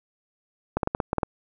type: clicks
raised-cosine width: 1 ms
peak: -9 dBFS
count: 8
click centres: 0.77 / 0.832 / 0.874 / 0.949 / 1.002 / 1.131 / 1.183 / 1.232 s
effects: none